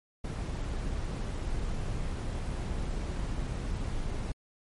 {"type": "noise", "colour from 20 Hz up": "brown", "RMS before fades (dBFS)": -33, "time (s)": [0.24, 4.32], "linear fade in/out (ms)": 5, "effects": ["MP3 48 kbps"]}